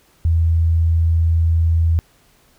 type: tone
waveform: sine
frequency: 82.41 Hz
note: E2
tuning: in tune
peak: -12 dBFS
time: 0.25-1.99 s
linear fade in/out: 0 ms
effects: pink hiss -55 dBFS RMS until 2.58 s